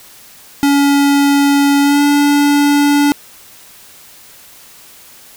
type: tone with pitch glide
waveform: square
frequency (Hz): 282.5 to 288.1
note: C#4 to D4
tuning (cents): +33 to -33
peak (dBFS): -9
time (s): 0.63-3.12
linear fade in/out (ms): 0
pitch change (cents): +34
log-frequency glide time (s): 1.81-2.02
effects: white hiss -40 dBFS RMS until 5.36 s